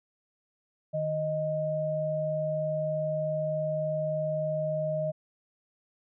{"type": "tone pair together", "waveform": "sine", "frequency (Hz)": [153.88, 622.3], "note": ["D#3", "D#5"], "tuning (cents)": [-19, 0], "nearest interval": "2 octaves", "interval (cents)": 2419, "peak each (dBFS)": [-33, -28], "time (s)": [0.93, 5.12], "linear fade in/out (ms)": 20, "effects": []}